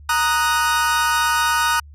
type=chord; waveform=40% pulse; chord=D# minor; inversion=second; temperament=equal; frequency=932.3 / 1244.5 / 1480 Hz; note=A#5 / D#6 / F#6; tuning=0 / 0 / 0 cents; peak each=-20 dBFS; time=0.09-1.8 s; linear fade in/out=5 ms; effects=added 73 Hz sine -39 dBFS peak until 1.94 s + resampled to 32000 Hz